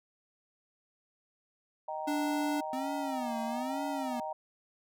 sine chord, Eb major, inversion none, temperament just, 622.3 / 777.8 / 933.4 Hz, Eb5 / G5 / Bb5, 0 / -14 / +2 cents, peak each -39 dBFS, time 1.88-4.33 s, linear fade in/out 5 ms
square tone, 293.7 Hz, D4, in tune, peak -31 dBFS, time 2.07-2.61 s, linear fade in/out 10 ms
square tone with vibrato, 254.7 Hz, C4, 46 cents flat, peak -36 dBFS, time 2.73-4.2 s, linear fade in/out 2 ms, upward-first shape sine, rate 1.1 Hz, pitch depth 190 cents each way
effects none

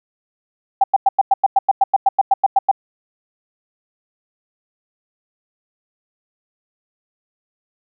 sine tone bursts, 784 Hz, G5, in tune, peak -8 dBFS, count 16, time 0.81-2.714 s, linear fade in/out 5 ms, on 29 ms, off 96 ms, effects none

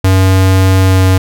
square tone with pitch glide, 94.6 to 93.84 Hz, F#2 to F#2, +39 to +25 cents, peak -6 dBFS, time 0.04-1.18 s, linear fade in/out 5 ms, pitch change -14 cents, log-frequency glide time 0.82-1.04 s, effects none

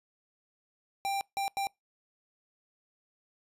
square tone bursts at uneven times, 790 Hz, G5, 13 cents sharp, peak -30 dBFS, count 3, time 1.05-1.21 / 1.37-1.48 / 1.57-1.67 s, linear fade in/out 0 ms, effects noise-tail reverb RT60 0.2 s tail -26 dB re dry + resampled to 32000 Hz

